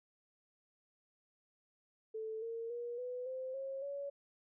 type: tone with pitch steps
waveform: sine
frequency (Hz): 440 / 458.4 / 477.6 / 497.6 / 518.4 / 540.1 / 562.8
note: A4 / A#4 / A#4 / B4 / C5 / C#5 / C#5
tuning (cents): 0 / -29 / +42 / +13 / -16 / -45 / +26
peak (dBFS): -39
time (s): 2.14-4.1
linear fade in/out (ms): 10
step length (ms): 280
effects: none